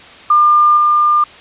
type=tone with level steps; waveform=sine; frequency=1200 Hz; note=D6; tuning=37 cents sharp; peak=-6 / -8 dBFS; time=0.3-1.24 s; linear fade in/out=5 ms; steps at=0.77 s; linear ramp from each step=2 ms; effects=white hiss -37 dBFS RMS until 1.4 s + resampled to 8000 Hz